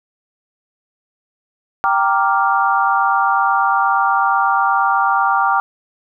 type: chord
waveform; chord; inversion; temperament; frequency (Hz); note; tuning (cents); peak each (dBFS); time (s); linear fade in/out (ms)
sine; G minor seventh; none; equal; 784 / 932.3 / 1174.7 / 1396.9; G5 / Bb5 / D6 / F6; 0 / 0 / 0 / 0; -17 / -19 / -17 / -19; 1.84-5.6; 0
effects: none